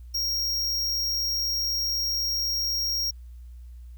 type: tone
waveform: square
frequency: 5588 Hz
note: F8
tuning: in tune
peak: -25 dBFS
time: 0.14-3.11 s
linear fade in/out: 10 ms
effects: added 60 Hz sine -40 dBFS peak until 3.97 s + white hiss -69 dBFS RMS until 3.97 s